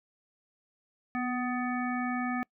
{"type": "harmonic tone with a mistuned harmonic", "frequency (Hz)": 250, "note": "B3", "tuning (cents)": 21, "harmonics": [1, 3, 5, 7, 9], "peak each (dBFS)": [-31, -36, -38, -39, -41], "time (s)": [1.15, 2.43], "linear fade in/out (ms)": 0, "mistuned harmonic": 1, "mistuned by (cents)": -24, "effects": ["noise-tail reverb RT60 0.1 s tail -26 dB re dry"]}